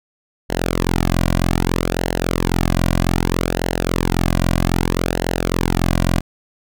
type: tone with flanger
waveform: sawtooth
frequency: 43.65 Hz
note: F1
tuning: in tune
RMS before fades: -18 dBFS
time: 0.49-6.21 s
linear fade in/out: 20 ms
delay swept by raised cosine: 0.83 to 2.33 ms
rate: 0.63 Hz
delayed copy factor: -0.8
effects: none